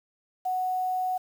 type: tone with quantisation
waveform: sine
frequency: 740 Hz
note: F#5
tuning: in tune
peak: -25 dBFS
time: 0.45-1.18 s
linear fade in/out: 10 ms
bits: 8
effects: none